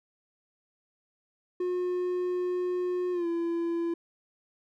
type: tone with pitch glide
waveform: triangle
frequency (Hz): 360.2 to 338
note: F#4 to E4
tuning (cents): -46 to +43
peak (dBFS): -25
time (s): 1.6-3.94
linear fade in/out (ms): 5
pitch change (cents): -111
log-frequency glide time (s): 3.12-3.27
effects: none